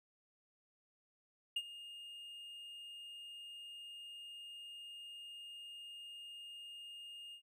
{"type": "tone with ADSR envelope", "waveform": "triangle", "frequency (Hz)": 2834, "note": "F7", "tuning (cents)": 25, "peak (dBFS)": -31, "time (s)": [1.56, 7.42], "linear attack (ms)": 6, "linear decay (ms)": 50, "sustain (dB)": -16, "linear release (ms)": 86, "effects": []}